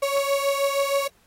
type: beating tone pair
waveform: 35% pulse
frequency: 554.4 / 560.8 Hz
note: C#5 / C#5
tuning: 0 / +20 cents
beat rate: 6.4 Hz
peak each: -21 / -24 dBFS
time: 0.02-1.08 s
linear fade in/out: 10 ms
effects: pink hiss -61 dBFS RMS until 1.26 s + AAC 48 kbps